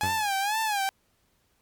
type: tone with vibrato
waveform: sawtooth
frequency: 830.6 Hz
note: G#5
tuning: in tune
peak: -21 dBFS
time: 0.01-0.89 s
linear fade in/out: 0 ms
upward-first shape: sine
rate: 2.1 Hz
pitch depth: 120 cents each way
type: tone with exponential decay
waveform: sawtooth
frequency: 93.7 Hz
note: F#2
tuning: 22 cents sharp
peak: -24 dBFS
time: 0.03-0.33 s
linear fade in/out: 0 ms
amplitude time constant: 65 ms
effects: pink hiss -69 dBFS RMS until 1.61 s + MP3 96 kbps

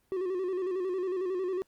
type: tone with vibrato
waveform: triangle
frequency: 370 Hz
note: F#4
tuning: in tune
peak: -27 dBFS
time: 0.12-1.62 s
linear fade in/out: 0 ms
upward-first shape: square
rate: 11 Hz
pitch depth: 58 cents each way
effects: pink hiss -71 dBFS RMS until 1.67 s + Opus 24 kbps

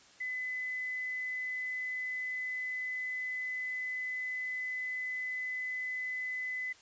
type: tone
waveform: sine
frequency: 2013 Hz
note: B6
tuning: 33 cents sharp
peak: -34 dBFS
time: 0.2-6.73 s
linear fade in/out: 10 ms
effects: white hiss -59 dBFS RMS until 6.81 s + resampled to 16000 Hz

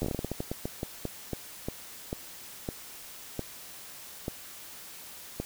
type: slowing click train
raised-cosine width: 2 ms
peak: -18 dBFS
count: 22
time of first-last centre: 0.02-5.4 s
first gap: 11 ms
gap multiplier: 1.26
effects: white hiss -46 dBFS RMS until 5.45 s

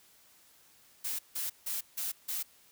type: noise bursts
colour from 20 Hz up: blue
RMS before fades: -35 dBFS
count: 5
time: 1.04-2.43 s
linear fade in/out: 10 ms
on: 150 ms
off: 160 ms
effects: white hiss -62 dBFS RMS until 2.71 s

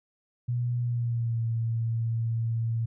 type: tone with pitch glide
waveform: sine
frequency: 121.3 to 114.49 Hz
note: B2 to A#2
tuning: -31 to -31 cents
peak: -25 dBFS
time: 0.48-2.86 s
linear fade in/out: 10 ms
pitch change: -100 cents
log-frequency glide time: 0.8-1.43 s
effects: none

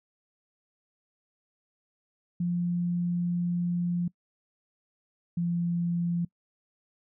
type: tone pair in turn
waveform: sine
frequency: 174.61 / 172.11 Hz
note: F3 / F3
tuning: 0 / -25 cents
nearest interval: unison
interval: 25 cents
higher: first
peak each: -25 dBFS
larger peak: neither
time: 2.4-4.08 / 5.37-6.25 s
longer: first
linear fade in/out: 5 ms
effects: noise-tail reverb RT60 0.1 s tail -23 dB re dry

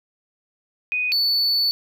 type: tone pair in turn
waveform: sine / triangle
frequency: 2489 / 4470 Hz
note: D#7 / C#8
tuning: 0 / +14 cents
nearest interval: minor seventh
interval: 1014 cents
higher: second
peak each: -20 / -16 dBFS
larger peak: second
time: 0.92-1.12 / 1.12-1.71 s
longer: second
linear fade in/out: 0 ms
effects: none

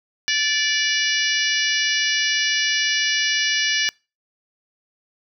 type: harmonic tone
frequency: 582 Hz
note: D5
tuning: 16 cents flat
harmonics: 3 / 4 / 5 / 6 / 7 / 8 / 9 / 10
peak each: -23 / -26 / -25 / -30 / -30 / -29 / -27 / -28 dBFS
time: 0.28-3.89 s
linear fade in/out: 0 ms
effects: noise-tail reverb RT60 0.3 s tail -26 dB re dry

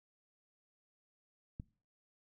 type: click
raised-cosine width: 5 ms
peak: -30 dBFS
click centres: 1.599 s
effects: noise-tail reverb RT60 0.4 s tail -22 dB re dry

